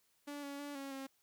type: tone with pitch steps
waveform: sawtooth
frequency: 288.7 / 281.7 / 287.8 / 274.8 / 269.7 Hz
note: D4 / C#4 / D4 / C#4 / C#4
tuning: -30 / +28 / -35 / -15 / -47 cents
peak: -39 dBFS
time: 0.27-1.07 s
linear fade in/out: 10 ms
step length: 160 ms
effects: white hiss -75 dBFS RMS until 1.22 s